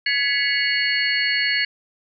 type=tone cluster; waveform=sine; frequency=1690 / 1989 / 2214 / 2858 / 4391 Hz; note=G#6 / B6 / C#7 / F7 / C#8; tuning=+30 / +12 / -3 / +39 / -17 cents; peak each=-24 / -25 / -24 / -27 / -24 dBFS; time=0.06-1.65 s; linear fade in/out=5 ms; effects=none